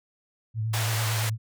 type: tone with vibrato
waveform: sine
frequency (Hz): 110.5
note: A2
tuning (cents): +8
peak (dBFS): -25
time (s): 0.54-1.38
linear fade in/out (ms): 50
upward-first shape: triangle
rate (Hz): 8.9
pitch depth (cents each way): 51
type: band-pass noise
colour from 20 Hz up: pink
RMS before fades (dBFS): -31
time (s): 0.73-1.3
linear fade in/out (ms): 10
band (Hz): 710 to 16000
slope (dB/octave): 12
effects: none